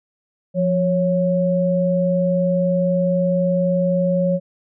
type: tone pair together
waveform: sine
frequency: 175.79 / 552 Hz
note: F3 / C#5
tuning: +12 / -7 cents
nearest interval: octave + minor sixth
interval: 1981 cents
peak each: -18 / -18 dBFS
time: 0.54-4.4 s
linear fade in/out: 50 ms
effects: none